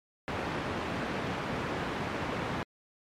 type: band-pass noise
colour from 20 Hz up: pink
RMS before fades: -34 dBFS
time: 0.28-2.63 s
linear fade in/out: 0 ms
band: 110 to 2200 Hz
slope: 12 dB/octave
effects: MP3 64 kbps